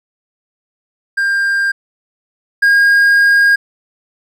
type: tone pair in turn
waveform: triangle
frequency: 1597 / 1625.9 Hz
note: G6 / G#6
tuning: +32 / -37 cents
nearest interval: unison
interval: 31 cents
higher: second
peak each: -10 / -5 dBFS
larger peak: second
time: 1.17-1.72 / 2.62-3.56 s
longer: second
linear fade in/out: 10 ms
effects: none